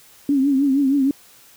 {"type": "tone with vibrato", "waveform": "sine", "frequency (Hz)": 275.2, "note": "C#4", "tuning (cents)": -12, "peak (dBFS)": -14, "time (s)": [0.29, 1.11], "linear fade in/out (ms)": 2, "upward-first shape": "triangle", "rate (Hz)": 6.4, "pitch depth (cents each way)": 100, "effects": ["white hiss -49 dBFS RMS until 1.56 s"]}